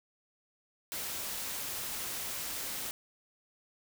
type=noise; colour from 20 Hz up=white; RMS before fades=-38 dBFS; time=0.92-2.91 s; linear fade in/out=0 ms; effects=none